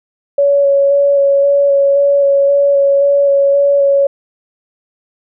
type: tone with vibrato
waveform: sine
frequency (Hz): 561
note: C#5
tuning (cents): +21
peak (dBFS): -7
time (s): 0.38-4.07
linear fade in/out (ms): 5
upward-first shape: square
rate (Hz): 1.9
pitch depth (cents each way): 11
effects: none